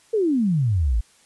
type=exponential sweep; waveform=sine; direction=down; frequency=466.2 to 49.98 Hz; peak=-17 dBFS; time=0.13-1.01 s; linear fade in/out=10 ms; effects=white hiss -56 dBFS RMS until 1.25 s + resampled to 24000 Hz